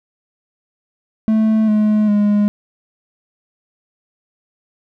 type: tone with pitch steps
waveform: triangle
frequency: 218.8 / 212.7 / 206.8 Hz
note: A3 / G#3 / G#3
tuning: -9 / +42 / -7 cents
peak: -9 dBFS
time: 1.28-2.48 s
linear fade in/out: 0 ms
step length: 400 ms
effects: none